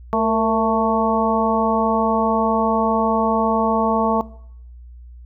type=harmonic tone with a mistuned harmonic; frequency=221.9 Hz; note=A3; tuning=15 cents sharp; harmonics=1 / 2 / 3 / 4 / 5; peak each=-22 / -22 / -22 / -22 / -22 dBFS; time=0.13-4.21 s; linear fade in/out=0 ms; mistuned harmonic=2; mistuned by=+53 cents; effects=noise-tail reverb RT60 0.7 s tail -20 dB re dry + added 60 Hz sine -37 dBFS peak until 5.25 s